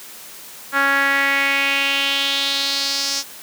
sawtooth tone with band-pass filter sweep, 277.2 Hz, C#4, in tune, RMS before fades -19 dBFS, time 0.72-3.24 s, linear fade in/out 50 ms, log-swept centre 1500 to 5600 Hz, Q 3.6, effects white hiss -38 dBFS RMS until 3.42 s + high-pass 150 Hz 12 dB/octave

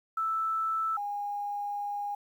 sine tone pair in turn, 1318.5 / 817.3 Hz, E6 / G#5, 0 / -28 cents, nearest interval minor sixth, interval 828 cents, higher first, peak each -27 / -31 dBFS, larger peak first, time 0.17-0.97 / 0.97-2.15 s, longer second, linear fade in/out 5 ms, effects 10-bit

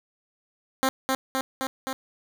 10% pulse tone with echo, 264.3 Hz, C4, 18 cents sharp, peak -12 dBFS, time 0.83-0.89 s, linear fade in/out 0 ms, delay 260 ms, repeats 4, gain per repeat -2 dB, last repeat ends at 1.93 s, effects none

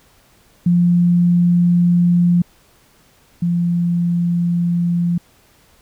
sine tone pair in turn, 174.61 / 172.8 Hz, F3 / F3, 0 / -18 cents, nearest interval unison, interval 18 cents, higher first, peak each -10 / -14 dBFS, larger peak first, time 0.66-2.42 / 3.42-5.18 s, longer neither, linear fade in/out 5 ms, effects pink hiss -53 dBFS RMS until 5.81 s

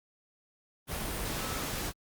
sine tone in noise, 1306 Hz, E6, 17 cents flat, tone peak -42 dBFS, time 1.38-1.63 s, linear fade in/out 50 ms, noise pink, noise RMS -35 dBFS, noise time 0.87-1.93 s, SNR -10 dB, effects Opus 32 kbps

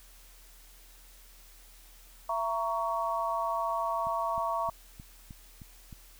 sine chord, A# diminished, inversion second, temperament just, 671.3 / 932.3 / 1118.8 Hz, E5 / A#5 / C#6, +31 / 0 / +16 cents, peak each -33 / -33 / -32 dBFS, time 2.29-4.7 s, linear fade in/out 5 ms
click train, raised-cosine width 5 ms, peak -33 dBFS, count 7, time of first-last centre 4.07-5.928 s, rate 3.23 Hz
effects added 40 Hz sine -54 dBFS peak until 6.19 s + white hiss -57 dBFS RMS until 6.19 s

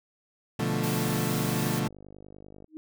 30% pulse chord, B half-diminished seventh, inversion none, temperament equal, 123.47 / 146.83 / 174.61 / 220 Hz, B2 / D3 / F3 / A3, 0 / 0 / 0 / 0 cents, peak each -29 dBFS, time 0.59-1.88 s, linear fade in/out 5 ms
white band-stop noise, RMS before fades -37 dBFS, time 0.83-1.8 s, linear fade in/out 10 ms, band 260 to 370 Hz, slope 96 dB/octave
click train, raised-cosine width 2 ms, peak -34 dBFS, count 80, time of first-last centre 1.07-2.644 s, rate 50.2 Hz
sine tone with exponential growth, 312.1 Hz, D#4, 5 cents sharp, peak -34 dBFS, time 2.68-2.77 s, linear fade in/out 0 ms, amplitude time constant 19 ms
effects none

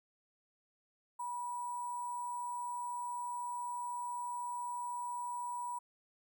sine tone with sample-and-hold, 974 Hz, B5, 24 cents flat, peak -37 dBFS, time 1.19-5.79 s, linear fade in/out 10 ms, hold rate 8820 Hz, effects none

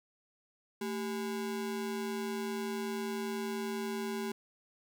square ring-modulated tone, 307.1 Hz, D#4, 23 cents flat, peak -32 dBFS, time 0.81-4.32 s, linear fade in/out 5 ms, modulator 85.1 Hz, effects 12-bit

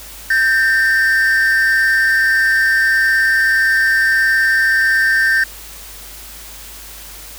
triangle tone pair together, 1568 / 1809.6 Hz, G6 / A6, 0 / +48 cents, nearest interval major second, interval 248 cents, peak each -12 / -12 dBFS, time 0.3-5.44 s, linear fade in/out 5 ms, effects added 50 Hz sine -39 dBFS peak until 7.38 s + white hiss -35 dBFS RMS until 7.38 s

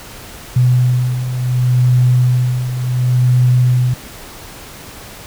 sine beating tone pair, 124.5 / 125.19 Hz, B2 / B2, +14 / +24 cents, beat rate 0.69 Hz, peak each -17 / -11 dBFS, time 0.56-3.94 s, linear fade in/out 5 ms, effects pink hiss -34 dBFS RMS until 5.26 s

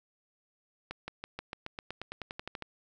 accelerating click train, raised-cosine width 0.3 ms, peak -22 dBFS, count 16, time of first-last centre 0.91-2.623 s, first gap 170 ms, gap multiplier 0.94, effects none

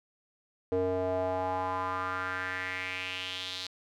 square tone with band-pass filter sweep, 92.5 Hz, F#2, in tune, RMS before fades -33 dBFS, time 0.72-3.67 s, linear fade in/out 0 ms, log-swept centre 460 to 4100 Hz, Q 3.8, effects none

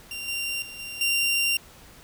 sawtooth tone with level steps, 2772 Hz, F7, 14 cents flat, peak -29 / -24 / -35 / -31 / -18 dBFS, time 0.11-1.57 s, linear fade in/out 2 ms, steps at 0.28 / 0.62 / 0.79 / 1.01 s, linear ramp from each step 2 ms, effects pink hiss -50 dBFS RMS until 2.03 s

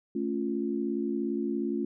sine chord, A augmented, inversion none, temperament equal, 220 / 277.2 / 349.2 Hz, A3 / C#4 / E#4, 0 / 0 / 0 cents, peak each -32 dBFS, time 0.15-1.85 s, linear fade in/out 5 ms, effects none

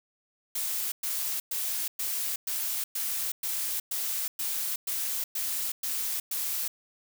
blue noise bursts, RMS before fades -31 dBFS, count 13, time 0.55-6.68 s, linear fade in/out 5 ms, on 370 ms, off 110 ms, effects none

